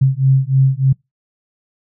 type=beating tone pair; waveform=sine; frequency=132.2 / 135.5 Hz; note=C3 / C#3; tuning=+18 / -39 cents; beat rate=3.3 Hz; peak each=-13 dBFS; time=0.01-0.93 s; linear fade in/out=10 ms; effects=noise-tail reverb RT60 0.2 s tail -26 dB re dry